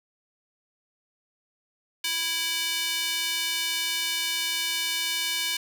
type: tone with high-pass filter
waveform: square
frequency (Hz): 329.8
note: E4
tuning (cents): +1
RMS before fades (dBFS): -28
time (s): 2.04-5.57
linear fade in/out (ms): 5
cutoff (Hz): 2800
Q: 1.5
effects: none